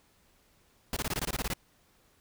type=noise bursts; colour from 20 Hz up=pink; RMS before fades=-32 dBFS; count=11; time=0.93-1.536 s; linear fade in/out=2 ms; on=36 ms; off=21 ms; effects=pink hiss -66 dBFS RMS until 2.2 s